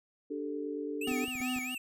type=chord; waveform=sine; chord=D suspended fourth; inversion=none; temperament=just; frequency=293.7 / 391.6 / 440.5 Hz; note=D4 / G4 / A4; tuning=0 / -2 / +2 cents; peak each=-37 / -41 / -38 dBFS; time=0.3-1.26 s; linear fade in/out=10 ms
type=tone with vibrato; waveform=square; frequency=2529 Hz; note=D#7; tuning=28 cents sharp; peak=-37 dBFS; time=1.01-1.78 s; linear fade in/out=5 ms; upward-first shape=triangle; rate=4.5 Hz; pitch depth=250 cents each way
type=tone with tremolo; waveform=square; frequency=253.1 Hz; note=B3; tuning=43 cents sharp; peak=-33 dBFS; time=1.07-1.75 s; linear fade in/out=5 ms; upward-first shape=square; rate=2.9 Hz; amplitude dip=55%
type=clicks; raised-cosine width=3 ms; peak=-36 dBFS; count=6; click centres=1.082 / 1.114 / 1.282 / 1.354 / 1.405 / 1.563 s
effects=none